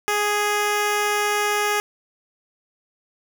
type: tone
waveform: 10% pulse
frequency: 415.3 Hz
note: G#4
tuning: in tune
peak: -11 dBFS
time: 0.08-1.8 s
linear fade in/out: 0 ms
effects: none